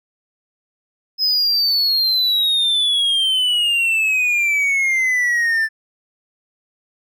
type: exponential sweep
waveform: triangle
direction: down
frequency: 5120 to 1760 Hz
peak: -13 dBFS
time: 1.18-5.69 s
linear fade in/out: 50 ms
effects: none